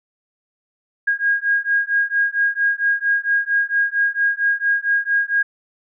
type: beating tone pair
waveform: sine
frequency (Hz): 1630 / 1634.4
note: G#6 / G#6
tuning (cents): -33 / -28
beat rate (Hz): 4.4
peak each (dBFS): -19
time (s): 1.07-5.43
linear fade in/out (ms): 10
effects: none